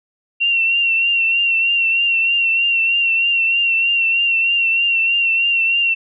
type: tone with vibrato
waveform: sine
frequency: 2736 Hz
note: F7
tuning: 36 cents flat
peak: -13 dBFS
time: 0.4-5.95 s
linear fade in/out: 20 ms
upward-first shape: triangle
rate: 3.2 Hz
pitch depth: 44 cents each way
effects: none